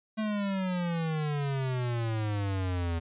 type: exponential sweep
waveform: square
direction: down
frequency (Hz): 220 to 82.3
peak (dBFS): -29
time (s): 0.17-3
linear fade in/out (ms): 20
effects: resampled to 8000 Hz